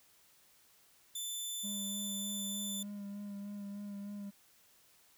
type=tone; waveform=15% pulse; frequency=3520 Hz; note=A7; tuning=in tune; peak=-31 dBFS; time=1.15-2.83 s; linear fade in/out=5 ms
type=tone with vibrato; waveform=triangle; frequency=202.6 Hz; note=G#3; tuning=43 cents flat; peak=-39 dBFS; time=1.63-4.31 s; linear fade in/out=20 ms; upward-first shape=sine; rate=3.3 Hz; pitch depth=22 cents each way
effects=white hiss -66 dBFS RMS until 5.17 s